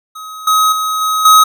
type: tone with level steps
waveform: square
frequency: 1268 Hz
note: D#6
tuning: 32 cents sharp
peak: -27 / -9 / -15 / -13 / -4 dBFS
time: 0.15-1.44 s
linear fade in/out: 10 ms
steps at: 0.47 / 0.72 / 1.01 / 1.25 s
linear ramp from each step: 5 ms
effects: none